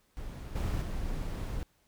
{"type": "noise with level steps", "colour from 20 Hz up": "brown", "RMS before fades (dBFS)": [-40, -31, -35], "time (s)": [0.17, 1.63], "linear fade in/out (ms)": 0, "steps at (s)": [0.55, 0.81], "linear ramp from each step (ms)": 10, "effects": ["pink hiss -70 dBFS RMS until 1.87 s"]}